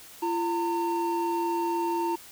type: tone pair together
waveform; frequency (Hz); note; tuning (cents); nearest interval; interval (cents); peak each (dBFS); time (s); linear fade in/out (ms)
triangle; 341.6 / 912; F4 / A#5; -38 / -38; octave + perfect fourth; 1700; -26 / -26; 0.22-2.16; 10
effects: white hiss -48 dBFS RMS until 2.31 s